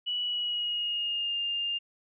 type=tone with pitch glide; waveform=sine; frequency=2943 to 2808 Hz; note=F#7 to F7; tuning=-10 to +9 cents; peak=-28 dBFS; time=0.06-1.79 s; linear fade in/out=20 ms; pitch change=-81 cents; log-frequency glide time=0.22-1.38 s; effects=none